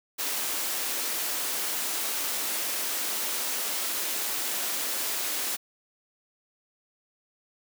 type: high-pass noise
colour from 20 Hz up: white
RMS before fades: -30 dBFS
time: 0.18-5.57 s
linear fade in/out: 20 ms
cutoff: 240 Hz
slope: 24 dB/octave
effects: none